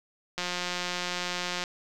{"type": "click train", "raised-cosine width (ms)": 0.2, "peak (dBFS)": -14, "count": 225, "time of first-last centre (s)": [0.38, 1.638], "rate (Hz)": 178, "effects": []}